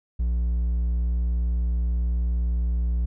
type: tone with hard clipping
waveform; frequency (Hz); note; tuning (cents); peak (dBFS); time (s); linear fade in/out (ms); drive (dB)
sine; 59.5; A#1; +36; -22; 0.19-3.06; 10; 3
effects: none